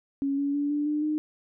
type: tone with pitch steps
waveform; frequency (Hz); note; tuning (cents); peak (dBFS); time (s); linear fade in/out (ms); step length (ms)
sine; 277.2 / 282.5 / 288 / 293.5 / 299.2 / 304.9; C#4 / C#4 / D4 / D4 / D4 / D#4; 0 / +33 / -34 / -1 / +32 / -35; -24; 0.22-1.18; 0; 160
effects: none